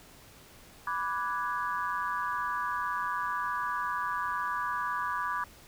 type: chord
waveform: sine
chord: G# half-diminished seventh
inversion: first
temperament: equal with one note detuned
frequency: 987.8 / 1169.9 / 1480 / 1661.2 Hz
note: B5 / D6 / F#6 / G#6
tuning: 0 / -7 / 0 / 0 cents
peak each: -34 / -33 / -39 / -37 dBFS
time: 0.87-5.44 s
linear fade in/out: 2 ms
effects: pink hiss -54 dBFS RMS until 5.67 s